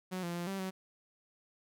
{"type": "tone with pitch steps", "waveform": "sawtooth", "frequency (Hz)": [184.8, 172.3, 173.5, 194.3, 188.4], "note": ["F#3", "F3", "F3", "G3", "F#3"], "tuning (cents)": [-2, -23, -11, -15, 32], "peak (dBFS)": -32, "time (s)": [0.11, 0.71], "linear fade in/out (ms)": 20, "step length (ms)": 120, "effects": []}